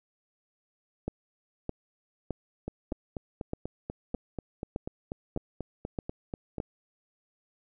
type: two click trains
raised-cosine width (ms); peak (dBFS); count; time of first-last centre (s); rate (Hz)
2; -18 / -21; 10 / 17; 1.08-6.601 / 2.68-6.582; 1.63 / 4.1
effects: none